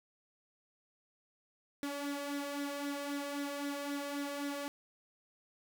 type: tone with flanger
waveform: sawtooth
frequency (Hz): 284.8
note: C#4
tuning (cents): +47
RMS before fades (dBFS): -39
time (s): 1.83-4.68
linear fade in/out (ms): 0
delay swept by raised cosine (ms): 0.52 to 1.92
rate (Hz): 3.8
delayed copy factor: +0.55
effects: none